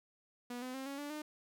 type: tone with pitch steps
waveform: sawtooth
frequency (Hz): 243.8 / 254.6 / 265.9 / 277.6 / 289.9 / 302.8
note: B3 / C4 / C4 / C#4 / D4 / D#4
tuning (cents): -22 / -47 / +28 / +3 / -22 / -47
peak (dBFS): -37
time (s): 0.5-1.22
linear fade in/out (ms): 5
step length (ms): 120
effects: none